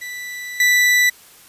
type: tone with level steps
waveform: 40% pulse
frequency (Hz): 1975.5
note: B6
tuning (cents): 0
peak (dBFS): -27 / -11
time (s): 0.01-1.1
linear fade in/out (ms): 10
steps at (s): 0.6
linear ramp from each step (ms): 2
effects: white hiss -46 dBFS RMS until 1.48 s + resampled to 32000 Hz